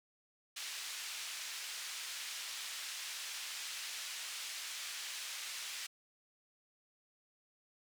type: band-pass noise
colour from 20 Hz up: pink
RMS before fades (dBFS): -44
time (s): 0.56-5.87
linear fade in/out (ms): 10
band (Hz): 2300 to 8600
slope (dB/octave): 12
effects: none